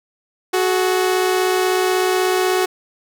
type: tone pair together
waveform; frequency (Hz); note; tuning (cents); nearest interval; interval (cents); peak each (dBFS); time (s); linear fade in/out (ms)
sawtooth; 370 / 426.3; F#4 / G#4; 0 / +45; major second; 245; -12 / -19; 0.53-2.66; 10
effects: none